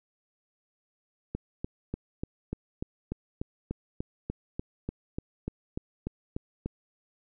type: click train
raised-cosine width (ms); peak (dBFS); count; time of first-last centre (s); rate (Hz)
3; -19; 19; 1.35-6.66; 3.39
effects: none